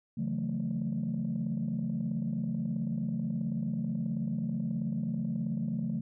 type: chord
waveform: sine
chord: F# minor seventh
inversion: second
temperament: just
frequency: 138.75 / 166.5 / 185 / 222 Hz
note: C#3 / E3 / F#3 / A3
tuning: +2 / +18 / 0 / +16 cents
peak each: -36 / -35 / -36 / -32 dBFS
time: 0.17-6.01 s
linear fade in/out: 10 ms
effects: tanh soft clip ceiling -24 dBFS